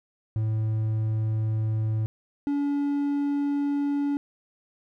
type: tone pair in turn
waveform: triangle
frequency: 109.5 / 285.3 Hz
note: A2 / C#4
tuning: -8 / +50 cents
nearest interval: octave + perfect fourth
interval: 1658 cents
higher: second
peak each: -21 dBFS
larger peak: neither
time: 0.36-2.06 / 2.47-4.17 s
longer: neither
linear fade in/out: 0 ms
effects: none